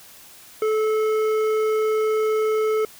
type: tone with hard clipping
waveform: triangle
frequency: 434.2 Hz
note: A4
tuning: 23 cents flat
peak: -20 dBFS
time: 0.62-2.85 s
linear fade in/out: 2 ms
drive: 13 dB
effects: white hiss -46 dBFS RMS until 2.99 s